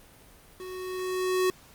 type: tone with level ramp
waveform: square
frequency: 370 Hz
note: F#4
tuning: in tune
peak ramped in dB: -39 to -22 dBFS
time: 0.6-1.5 s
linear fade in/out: 0 ms
effects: pink hiss -54 dBFS RMS until 1.74 s + Opus 32 kbps